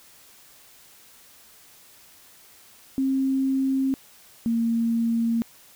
sine tone pair in turn, 267.3 / 230.4 Hz, C4 / A#3, +37 / -20 cents, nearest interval minor third, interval 257 cents, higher first, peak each -20 dBFS, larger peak neither, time 2.98-3.94 / 4.46-5.42 s, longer neither, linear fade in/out 0 ms, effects white hiss -52 dBFS RMS until 5.75 s

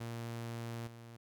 sawtooth tone with level steps, 116.54 Hz, A#2, in tune, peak -36 / -46 dBFS, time 0-1.17 s, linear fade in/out 10 ms, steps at 0.87 s, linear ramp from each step 2 ms, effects none

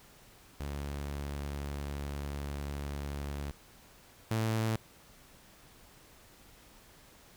sawtooth tone pair in turn, 71.3 / 111.24 Hz, C#2 / A2, +49 / +19 cents, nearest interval minor sixth, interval 770 cents, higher second, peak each -32 / -25 dBFS, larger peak second, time 0.6-3.51 / 4.31-4.76 s, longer first, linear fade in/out 0 ms, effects pink hiss -58 dBFS RMS until 7.36 s

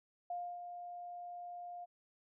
sine tone with ADSR envelope, 705 Hz, F5, 16 cents sharp, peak -37 dBFS, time 0.3-1.86 s, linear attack 4 ms, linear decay 280 ms, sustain -7 dB, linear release 25 ms, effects none

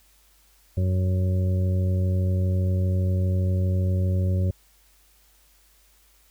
harmonic tone, 92.5 Hz, F#2, in tune, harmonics 1 / 2 / 3 / 4 / 5 / 6, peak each -20 / -30 / -42 / -37 / -45 / -37 dBFS, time 0.77-4.51 s, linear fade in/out 5 ms, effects added 50 Hz sine -60 dBFS peak until 6.3 s + white hiss -60 dBFS RMS until 6.3 s

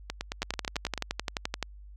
two click trains, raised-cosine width 0.2 ms, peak -15 / -12 dBFS, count 9 / 15, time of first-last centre 0.1-0.977 / 0.42-1.627 s, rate 9.12 / 11.6 Hz, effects added 50 Hz sine -45 dBFS peak until 1.96 s

